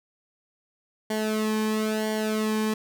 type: tone with flanger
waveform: sawtooth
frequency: 216.4 Hz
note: A3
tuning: 29 cents flat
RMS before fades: -26 dBFS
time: 1.1-2.74 s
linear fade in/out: 5 ms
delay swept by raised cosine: 0.78 to 1.47 ms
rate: 1 Hz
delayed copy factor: -0.8
effects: none